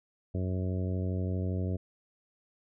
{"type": "harmonic tone", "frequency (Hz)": 92.5, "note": "F#2", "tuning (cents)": 0, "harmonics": [1, 2, 3, 4, 5, 6, 7], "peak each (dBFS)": [-30, -36, -40, -42, -44, -46, -47], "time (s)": [0.34, 1.77], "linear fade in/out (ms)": 10, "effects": []}